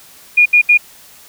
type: tone bursts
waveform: sine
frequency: 2436 Hz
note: D#7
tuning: 37 cents flat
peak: -5 dBFS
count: 3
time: 0.37-0.776 s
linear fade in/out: 10 ms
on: 88 ms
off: 71 ms
effects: white hiss -42 dBFS RMS until 1.28 s